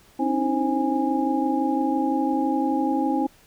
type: tone cluster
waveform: sine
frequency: 266 / 291.8 / 317.8 / 528 / 823 Hz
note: C4 / D4 / D#4 / C5 / G#5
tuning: +29 / -11 / +37 / +16 / -16 cents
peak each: -24 / -31 / -25 / -32 / -26 dBFS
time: 0.19-3.27 s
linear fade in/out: 10 ms
effects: pink hiss -55 dBFS RMS until 3.46 s